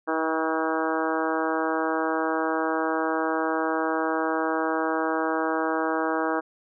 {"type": "harmonic tone", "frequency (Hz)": 160, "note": "D#3", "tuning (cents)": 49, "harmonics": [2, 3, 4, 5, 6, 7, 8, 9, 10], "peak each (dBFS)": [-28, -30, -31, -32, -33, -33, -34, -35, -35], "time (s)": [0.07, 6.41], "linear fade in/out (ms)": 20, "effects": []}